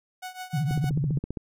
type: tone with tremolo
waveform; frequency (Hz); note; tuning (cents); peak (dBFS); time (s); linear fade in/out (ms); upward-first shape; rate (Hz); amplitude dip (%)
sawtooth; 739; F#5; -2; -29; 0.22-0.9; 10; triangle; 6.4; 90
type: tone with vibrato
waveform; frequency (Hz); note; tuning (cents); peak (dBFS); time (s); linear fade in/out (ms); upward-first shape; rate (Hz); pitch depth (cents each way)
sine; 146; D3; -10; -23; 0.53-1.19; 10; sine; 14; 200
type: click train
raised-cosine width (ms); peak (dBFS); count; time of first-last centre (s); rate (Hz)
3; -19; 11; 0.71-1.372; 15.1
effects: none